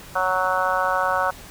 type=harmonic tone; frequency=185.5 Hz; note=F#3; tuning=5 cents sharp; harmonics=3 / 4 / 5 / 6 / 7 / 8; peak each=-26 / -26 / -26 / -26 / -26 / -26 dBFS; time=0.15-1.31 s; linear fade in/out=10 ms; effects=pink hiss -42 dBFS RMS until 1.5 s